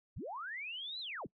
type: linear two-way sweep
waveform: sine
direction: up then down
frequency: 38.89 to 4134 to 38.89 Hz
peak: -40 dBFS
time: 0.16-1.27 s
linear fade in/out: 10 ms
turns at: 1 s
effects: noise-tail reverb RT60 0.1 s tail -24 dB re dry